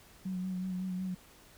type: tone with vibrato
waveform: sine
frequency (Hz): 185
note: F#3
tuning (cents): 0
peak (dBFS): -33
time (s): 0.25-1.15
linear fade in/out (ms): 10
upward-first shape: sine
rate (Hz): 5.4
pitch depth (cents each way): 30
effects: pink hiss -58 dBFS RMS until 1.57 s